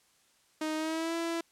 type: tone with pitch glide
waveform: sawtooth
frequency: 311.4 to 333.8 Hz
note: D#4 to E4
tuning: +2 to +22 cents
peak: -27 dBFS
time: 0.61-1.41 s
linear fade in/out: 5 ms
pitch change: +120 cents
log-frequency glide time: 0.76-1.15 s
effects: white hiss -67 dBFS RMS until 1.51 s + low-pass 10000 Hz 12 dB/octave